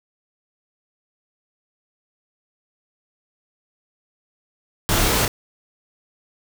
pink noise with echo, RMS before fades -20 dBFS, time 4.89-5.25 s, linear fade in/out 0 ms, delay 29 ms, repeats 1, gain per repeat -3 dB, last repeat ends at 5.279 s, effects none

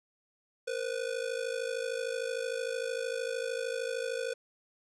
square ring-modulated tone, 493.9 Hz, B4, in tune, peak -30 dBFS, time 0.67-4.34 s, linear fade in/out 10 ms, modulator 26.6 Hz, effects resampled to 22050 Hz + 10-bit

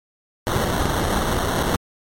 pink noise with sample-and-hold, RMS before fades -21 dBFS, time 0.47-1.76 s, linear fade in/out 0 ms, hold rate 2450 Hz, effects MP3 64 kbps

